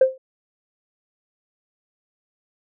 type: tone with exponential decay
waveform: sine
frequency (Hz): 523.3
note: C5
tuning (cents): 0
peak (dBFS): -6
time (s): 0.01-0.18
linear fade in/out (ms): 5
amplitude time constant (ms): 35
effects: tanh soft clip ceiling -6 dBFS

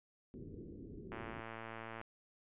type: low-pass noise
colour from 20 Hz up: white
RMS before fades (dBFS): -50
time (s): 0.34-1.4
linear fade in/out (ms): 0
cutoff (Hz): 410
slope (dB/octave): 48
type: click train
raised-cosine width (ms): 0.5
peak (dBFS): -31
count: 102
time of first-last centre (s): 1.12-2.014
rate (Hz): 113
effects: resampled to 8000 Hz

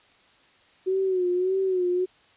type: tone with vibrato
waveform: sine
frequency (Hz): 370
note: F#4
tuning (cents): 0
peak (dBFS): -21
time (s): 0.86-2.06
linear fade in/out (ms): 20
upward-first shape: sine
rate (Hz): 1.7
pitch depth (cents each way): 67
effects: white hiss -58 dBFS RMS until 2.36 s + resampled to 8000 Hz

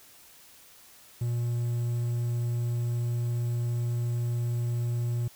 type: tone with quantisation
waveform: triangle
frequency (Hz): 119.3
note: A#2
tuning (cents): +41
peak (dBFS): -24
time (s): 1.21-5.28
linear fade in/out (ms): 5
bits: 9
effects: white hiss -54 dBFS RMS until 5.35 s

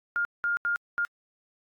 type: tone bursts at uneven times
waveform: sine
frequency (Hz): 1411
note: F6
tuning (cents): +17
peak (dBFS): -24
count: 4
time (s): 0.16-0.25 / 0.44-0.57 / 0.65-0.76 / 0.98-1.05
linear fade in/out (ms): 0
effects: AAC 64 kbps

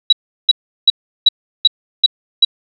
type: tone bursts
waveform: sine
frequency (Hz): 3900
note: B7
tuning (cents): -23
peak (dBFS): -4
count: 7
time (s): 0.1-2.449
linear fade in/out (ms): 5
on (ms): 27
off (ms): 360
effects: none

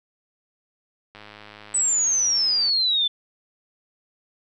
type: click train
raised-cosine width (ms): 0.3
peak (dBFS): -26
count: 163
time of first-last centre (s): 1.15-2.693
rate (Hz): 105
type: exponential sweep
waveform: sine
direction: down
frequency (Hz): 8070 to 3485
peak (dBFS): -18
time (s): 1.74-3.08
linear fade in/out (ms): 10
effects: none

